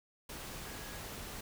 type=tone in noise; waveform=sine; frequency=1661.2 Hz; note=G#6; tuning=in tune; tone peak=-55 dBFS; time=0.66-0.99 s; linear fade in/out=5 ms; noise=pink; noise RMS=-45 dBFS; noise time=0.29-1.41 s; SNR=-13 dB; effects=none